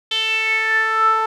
sawtooth tone with band-pass filter sweep, 441.9 Hz, A4, 7 cents sharp, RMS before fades -18 dBFS, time 0.11-1.26 s, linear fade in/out 5 ms, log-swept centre 3300 to 1100 Hz, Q 8.3, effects none

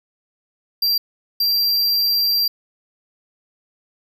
square tone bursts at uneven times, 4729 Hz, D8, 11 cents sharp, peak -16 dBFS, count 2, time 0.82-0.98 / 1.4-2.48 s, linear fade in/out 5 ms, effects none

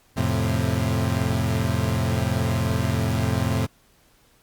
30% pulse chord, F major, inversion none, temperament equal, 87.31 / 110 / 130.81 Hz, F2 / A2 / C3, 0 / 0 / 0 cents, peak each -23 / -22 / -23 dBFS, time 0.16-3.67 s, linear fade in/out 20 ms, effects pink hiss -59 dBFS RMS until 4.42 s + Opus 48 kbps

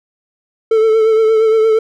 triangle tone with vibrato, 441.7 Hz, A4, 7 cents sharp, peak -6 dBFS, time 0.71-1.79 s, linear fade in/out 5 ms, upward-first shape triangle, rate 8.6 Hz, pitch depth 38 cents each way, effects none

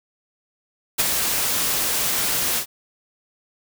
white noise with ADSR envelope, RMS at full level -17 dBFS, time 0.98-2.66 s, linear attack 21 ms, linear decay 27 ms, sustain -5 dB, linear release 84 ms, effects none

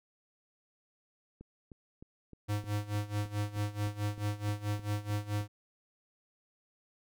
click train, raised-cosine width 3 ms, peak -36 dBFS, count 14, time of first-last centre 1.41-5.41 s, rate 3.25 Hz
square tone with tremolo, 103.83 Hz, G#2, in tune, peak -30 dBFS, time 2.48-5.48 s, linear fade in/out 20 ms, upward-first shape sine, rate 4.6 Hz, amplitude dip 85%
effects none

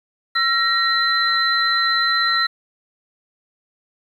sine tone cluster, 1351 / 1880 / 4046 Hz, E6 / A#6 / B7, +42 / +14 / +41 cents, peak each -20 dBFS, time 0.35-2.47 s, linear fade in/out 10 ms, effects 8-bit

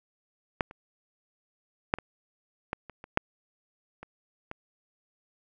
clicks, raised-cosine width 0.5 ms, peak -10 / -30 / -7 / -24 / -15 / -28 / -28 / -6 / -27 / -22 dBFS, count 10, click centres 0.608 / 0.711 / 1.939 / 1.986 / 2.731 / 2.897 / 3.041 / 3.174 / 4.03 / 4.514 s, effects none

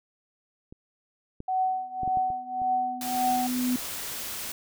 clicks, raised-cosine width 3 ms, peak -31 / -24 / -24 / -25 / -27 / -29 / -32 dBFS, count 7, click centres 0.725 / 1.404 / 2.033 / 2.077 / 2.172 / 2.303 / 2.618 s
sine tone with tremolo, 750 Hz, F#5, 23 cents sharp, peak -21 dBFS, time 1.48-3.47 s, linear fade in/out 5 ms, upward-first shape triangle, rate 1.8 Hz, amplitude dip 90%
sine tone with exponential growth, 250 Hz, B3, 21 cents sharp, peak -22 dBFS, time 1.64-3.76 s, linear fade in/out 2 ms, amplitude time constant 460 ms
white noise, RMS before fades -35 dBFS, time 3.01-4.52 s, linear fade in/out 2 ms
effects none

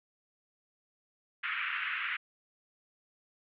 pink band-pass noise, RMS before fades -35 dBFS, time 1.43-2.17 s, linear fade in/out 10 ms, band 1300 to 2800 Hz, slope 48 dB/octave, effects none

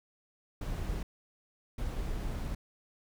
brown noise bursts at uneven times, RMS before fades -35 dBFS, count 2, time 0.61-1.03 / 1.78-2.55 s, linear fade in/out 5 ms, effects none

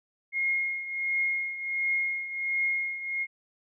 sine tone with tremolo, 2147 Hz, C7, 44 cents sharp, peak -23 dBFS, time 0.32-3.27 s, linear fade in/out 50 ms, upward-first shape triangle, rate 1.4 Hz, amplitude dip 75%, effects none

